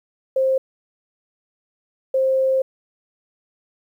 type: tone bursts at uneven times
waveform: sine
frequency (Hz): 528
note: C5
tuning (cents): +16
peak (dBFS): -15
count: 2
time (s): 0.36-0.58 / 2.14-2.62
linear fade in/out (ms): 5
effects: 9-bit